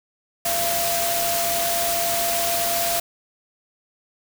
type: tone in noise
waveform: sine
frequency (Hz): 685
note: F5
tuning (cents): -34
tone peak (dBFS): -24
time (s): 0.45-3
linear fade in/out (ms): 5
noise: white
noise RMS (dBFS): -24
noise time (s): 0.45-3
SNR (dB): -3
effects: none